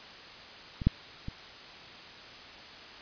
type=clicks; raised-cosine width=5 ms; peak=-23 / -9 / -24 dBFS; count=3; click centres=0.818 / 0.87 / 1.284 s; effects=white hiss -47 dBFS RMS until 3.01 s + resampled to 11025 Hz